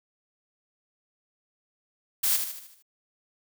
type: noise with echo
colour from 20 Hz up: blue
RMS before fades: -24 dBFS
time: 2.23-2.37 s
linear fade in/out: 10 ms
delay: 76 ms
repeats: 6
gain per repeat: -6 dB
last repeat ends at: 2.826 s
effects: none